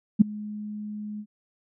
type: tone with ADSR envelope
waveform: sine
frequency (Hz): 210.2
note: G#3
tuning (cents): +21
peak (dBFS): -8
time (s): 0.19-1.26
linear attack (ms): 23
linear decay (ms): 9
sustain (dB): -24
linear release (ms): 65
effects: none